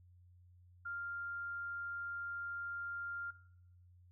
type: tone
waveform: sine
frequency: 1396.9 Hz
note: F6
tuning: in tune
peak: -40 dBFS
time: 0.85-3.31 s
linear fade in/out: 10 ms
effects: noise-tail reverb RT60 0.7 s tail -17 dB re dry + added 89 Hz sine -60 dBFS peak until 4.11 s